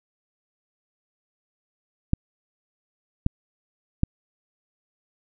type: clicks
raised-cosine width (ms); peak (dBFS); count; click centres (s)
5; -7; 3; 2.134 / 3.264 / 4.034
effects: none